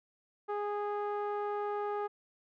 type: tone with low-pass filter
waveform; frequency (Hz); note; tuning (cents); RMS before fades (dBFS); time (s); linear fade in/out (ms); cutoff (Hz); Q
sawtooth; 412.9; G#4; -10; -35; 0.48-2.08; 20; 1100; 1.9
effects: none